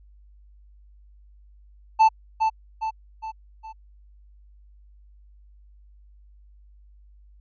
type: tone with echo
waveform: triangle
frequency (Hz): 882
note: A5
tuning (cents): +4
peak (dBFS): -10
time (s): 1.99-2.09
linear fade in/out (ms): 20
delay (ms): 410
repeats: 4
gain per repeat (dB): -6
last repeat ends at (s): 3.73
effects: added 50 Hz sine -49 dBFS peak until 7.4 s + resampled to 16000 Hz